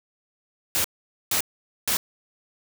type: noise bursts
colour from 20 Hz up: white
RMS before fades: -23 dBFS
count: 3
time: 0.75-1.969 s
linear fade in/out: 0 ms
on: 93 ms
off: 470 ms
effects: none